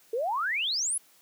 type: exponential sweep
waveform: sine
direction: up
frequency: 430.2 to 11175 Hz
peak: -26 dBFS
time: 0.13-0.98 s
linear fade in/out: 5 ms
effects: white hiss -60 dBFS RMS until 1.21 s + high-pass 150 Hz 12 dB/octave